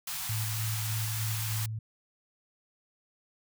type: band-stop noise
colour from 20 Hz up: white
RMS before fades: -36 dBFS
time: 0.07-1.66 s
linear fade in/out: 5 ms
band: 180 to 720 Hz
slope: 96 dB/octave
type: tone with tremolo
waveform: sine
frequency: 110 Hz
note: A2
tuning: in tune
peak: -30 dBFS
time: 0.29-1.79 s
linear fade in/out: 5 ms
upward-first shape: square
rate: 3.3 Hz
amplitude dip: 25%
effects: none